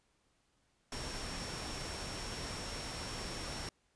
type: tone in noise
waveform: sine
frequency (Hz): 5480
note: F8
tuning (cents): -34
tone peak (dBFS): -48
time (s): 0.92-3.69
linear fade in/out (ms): 2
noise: pink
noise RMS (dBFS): -42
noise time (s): 0.92-3.69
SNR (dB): -9
effects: pink hiss -75 dBFS RMS until 3.95 s + resampled to 22050 Hz